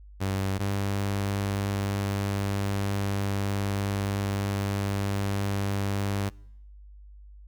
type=tone pair in turn; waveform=sawtooth; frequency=96.6 / 99.6 Hz; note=G2 / G2; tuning=-25 / +28 cents; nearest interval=minor second; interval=53 cents; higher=second; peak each=-22 dBFS; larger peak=neither; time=0.2-0.59 / 0.59-6.3 s; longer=second; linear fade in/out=20 ms; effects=noise-tail reverb RT60 0.8 s tail -25 dB re dry + added 50 Hz sine -45 dBFS peak until 7.47 s